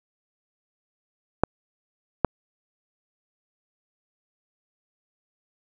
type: clicks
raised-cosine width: 1 ms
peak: -3 dBFS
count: 2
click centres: 1.436 / 2.247 s
effects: none